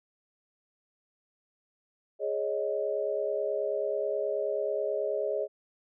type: chord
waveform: sine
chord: Ab suspended fourth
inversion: none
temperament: just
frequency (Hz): 415.3 / 553.7 / 623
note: Ab4 / Db5 / Eb5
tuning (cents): 0 / -2 / +2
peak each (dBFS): -32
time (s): 2.19-5.48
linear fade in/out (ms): 50
effects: none